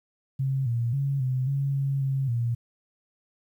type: tone with pitch steps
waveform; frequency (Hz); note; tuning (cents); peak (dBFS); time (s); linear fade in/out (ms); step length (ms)
sine; 134.4 / 117.7 / 138.7 / 128.6 / 138.7 / 137.7 / 135.2 / 118.1; C3 / A#2 / C#3 / C3 / C#3 / C#3 / C#3 / A#2; +47 / +17 / +1 / -30 / +1 / -11 / -43 / +23; -23; 0.39-2.55; 10; 270
effects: 10-bit